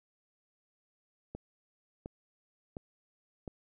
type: click train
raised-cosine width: 2 ms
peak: -27 dBFS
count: 4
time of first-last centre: 1.35-3.478 s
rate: 1.41 Hz
effects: none